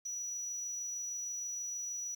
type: tone with amplitude modulation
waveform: sine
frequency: 5870 Hz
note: F#8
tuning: 15 cents flat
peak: -34 dBFS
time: 0.05-2.15 s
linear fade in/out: 10 ms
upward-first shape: sine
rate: 26.4 Hz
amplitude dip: 25%
effects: tanh soft clip ceiling -35 dBFS + 10-bit